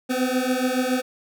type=beating tone pair; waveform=25% pulse; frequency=251.1 / 258.2 Hz; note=B3 / C4; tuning=+29 / -23 cents; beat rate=7.1 Hz; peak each=-20 dBFS; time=0.09-1.02 s; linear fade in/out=20 ms; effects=none